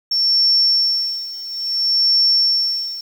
sine tone with tremolo, 5440 Hz, F8, 46 cents flat, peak -11 dBFS, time 0.11-3.01 s, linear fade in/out 5 ms, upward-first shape sine, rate 0.59 Hz, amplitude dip 85%, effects 7-bit

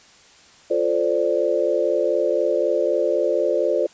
sine chord, D minor seventh, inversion first, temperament equal, 349.2 / 440 / 523.3 / 587.3 Hz, F4 / A4 / C5 / D5, 0 / 0 / 0 / 0 cents, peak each -24 / -24 / -22 / -22 dBFS, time 0.7-3.87 s, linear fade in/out 10 ms, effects white hiss -50 dBFS RMS until 3.93 s + resampled to 16000 Hz

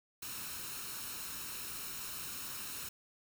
white noise with comb filter, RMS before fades -43 dBFS, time 0.22-2.89 s, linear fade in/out 5 ms, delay 0.74 ms, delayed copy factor +0.55, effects none

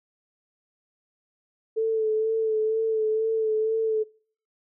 sine tone with vibrato, 440 Hz, A4, in tune, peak -21 dBFS, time 1.76-4.04 s, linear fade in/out 20 ms, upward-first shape sine, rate 2.1 Hz, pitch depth 27 cents each way, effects noise-tail reverb RT60 0.5 s tail -24 dB re dry

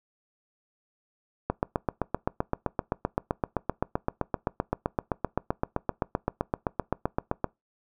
click train, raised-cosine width 1 ms, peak -11 dBFS, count 47, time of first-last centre 1.5-7.443 s, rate 7.74 Hz, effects noise-tail reverb RT60 0.2 s tail -23 dB re dry

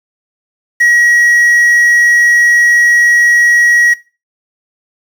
triangle tone with quantisation, 1907 Hz, A#6, 39 cents sharp, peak -4 dBFS, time 0.8-3.94 s, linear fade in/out 10 ms, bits 5, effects noise-tail reverb RT60 0.3 s tail -19 dB re dry

